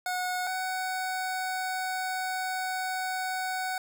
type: tone pair in turn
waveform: 25% pulse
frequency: 730 / 747.1 Hz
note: F#5 / F#5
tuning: -24 / +17 cents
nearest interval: unison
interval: 41 cents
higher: second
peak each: -25 / -26 dBFS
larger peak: first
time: 0.06-0.47 / 0.47-3.78 s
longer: second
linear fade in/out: 2 ms
effects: none